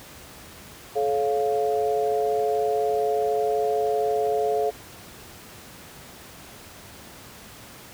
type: chord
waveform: sine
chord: A augmented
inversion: none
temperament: equal with one note detuned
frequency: 430.4 / 554.4 / 698.5 Hz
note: A4 / C#5 / E#5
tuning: -38 / 0 / 0 cents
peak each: -23 / -29 / -25 dBFS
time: 0.95-4.71 s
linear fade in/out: 20 ms
effects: pink hiss -44 dBFS RMS until 7.93 s + high-pass 60 Hz 12 dB/octave